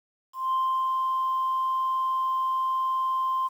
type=tone with ADSR envelope; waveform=sine; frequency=1046.5 Hz; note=C6; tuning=in tune; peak=-20 dBFS; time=0.33-3.49 s; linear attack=200 ms; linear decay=350 ms; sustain=-2 dB; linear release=28 ms; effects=tanh soft clip ceiling -20 dBFS + 9-bit